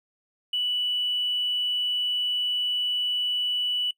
triangle tone, 2960 Hz, F#7, in tune, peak -20 dBFS, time 0.53-3.91 s, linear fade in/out 5 ms, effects noise-tail reverb RT60 0.1 s tail -24 dB re dry + tanh soft clip ceiling -21 dBFS

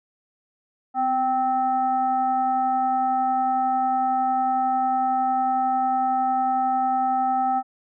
sine tone with frequency modulation, 779 Hz, G5, 11 cents flat, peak -19 dBFS, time 0.94-7.63 s, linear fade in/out 50 ms, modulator 523 Hz, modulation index 0.54, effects none

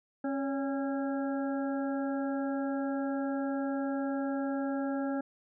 harmonic tone with a mistuned harmonic, 272.7 Hz, C#4, 28 cents flat, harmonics 1 / 2 / 3 / 5 / 6, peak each -31 / -37 / -41 / -45 / -47 dBFS, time 0.24-5.21 s, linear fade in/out 5 ms, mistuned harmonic 2, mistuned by +49 cents, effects none

